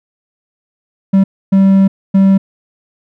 triangle tone bursts at uneven times, 193.8 Hz, G3, 20 cents flat, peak -3 dBFS, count 3, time 1.13-1.24 / 1.52-1.88 / 2.14-2.38 s, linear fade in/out 10 ms, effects none

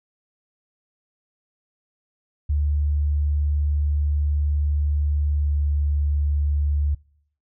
sine tone with pitch glide, 73.42 to 72.87 Hz, D2 to D2, 0 to -13 cents, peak -18 dBFS, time 2.49-6.95 s, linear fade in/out 10 ms, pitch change -13 cents, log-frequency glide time 5.39-5.49 s, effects noise-tail reverb RT60 0.7 s tail -26 dB re dry

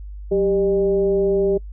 sine tone with frequency modulation, 393.7 Hz, G4, 8 cents sharp, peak -15 dBFS, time 0.31-1.58 s, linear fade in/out 10 ms, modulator 210 Hz, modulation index 0.59, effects noise-tail reverb RT60 0.1 s tail -24 dB re dry + added 50 Hz sine -31 dBFS peak until 1.72 s

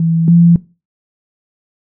sine tone pair in turn, 164.81 / 170.33 Hz, E3 / F3, 0 / -43 cents, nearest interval minor second, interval 57 cents, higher second, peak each -10 / -4 dBFS, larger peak second, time 0-0.28 / 0.28-0.56 s, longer neither, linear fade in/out 2 ms, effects noise-tail reverb RT60 0.3 s tail -20 dB re dry

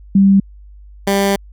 sine / 15% pulse tone pair in turn, 196 / 198.16 Hz, G3 / G3, 0 / +19 cents, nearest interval unison, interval 19 cents, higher second, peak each -6 dBFS, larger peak neither, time 0.15-0.4 / 1.07-1.36 s, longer second, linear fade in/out 5 ms, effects added 50 Hz sine -36 dBFS peak until 1.52 s

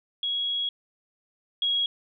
sine tone pair in turn, 3322 / 3308 Hz, G#7 / G#7, 0 / -8 cents, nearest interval unison, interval 8 cents, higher first, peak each -25 / -22 dBFS, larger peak second, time 0.23-0.69 / 1.62-1.86 s, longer first, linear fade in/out 2 ms, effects none

